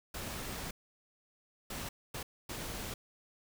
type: noise bursts at uneven times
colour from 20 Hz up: pink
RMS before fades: -41 dBFS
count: 4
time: 0.14-0.71 / 1.7-1.89 / 2.14-2.23 / 2.49-2.94 s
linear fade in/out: 5 ms
effects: none